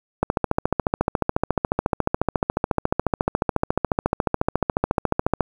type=click train; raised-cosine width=1 ms; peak=-4 dBFS; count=74; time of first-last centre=0.23-5.407 s; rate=14.1 Hz; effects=7-bit